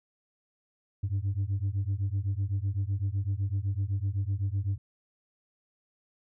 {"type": "beating tone pair", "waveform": "sine", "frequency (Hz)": [94.8, 102.7], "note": ["F#2", "G#2"], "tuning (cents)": [43, -19], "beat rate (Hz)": 7.9, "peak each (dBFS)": -28, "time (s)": [1.03, 4.78], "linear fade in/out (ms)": 10, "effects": ["tanh soft clip ceiling -24 dBFS"]}